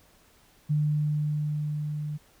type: tone with level ramp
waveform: sine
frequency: 150 Hz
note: D3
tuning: 37 cents sharp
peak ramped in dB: -21 to -30 dBFS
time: 0.69-2.18 s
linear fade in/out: 20 ms
effects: pink hiss -60 dBFS RMS until 2.4 s